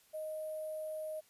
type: tone with sample-and-hold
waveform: sine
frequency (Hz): 623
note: D#5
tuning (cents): +2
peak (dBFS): -38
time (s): 0.13-1.21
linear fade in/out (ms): 20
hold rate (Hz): 11025
effects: white hiss -67 dBFS RMS until 1.29 s + resampled to 32000 Hz